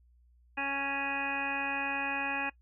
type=harmonic tone; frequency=277.2 Hz; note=C#4; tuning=in tune; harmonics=1 / 2 / 3 / 4 / 5 / 6 / 7 / 9 / 10; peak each=-41 / -45 / -37 / -43 / -45 / -37 / -43 / -35 / -45 dBFS; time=0.57-2.5 s; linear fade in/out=10 ms; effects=noise-tail reverb RT60 0.1 s tail -21 dB re dry + added 60 Hz sine -60 dBFS peak until 2.61 s